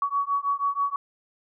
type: beating tone pair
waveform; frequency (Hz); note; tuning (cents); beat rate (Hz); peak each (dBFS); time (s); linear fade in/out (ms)
sine; 1124 / 1130.2; C#6 / C#6; +24 / +33; 6.2; -26; 0.02-0.96; 2
effects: none